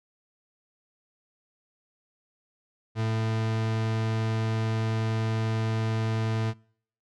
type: tone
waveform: 40% pulse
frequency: 111.2 Hz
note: A2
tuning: 19 cents sharp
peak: -24 dBFS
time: 2.95-6.54 s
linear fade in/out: 50 ms
effects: noise-tail reverb RT60 0.6 s tail -26 dB re dry + low-pass 5000 Hz 12 dB/octave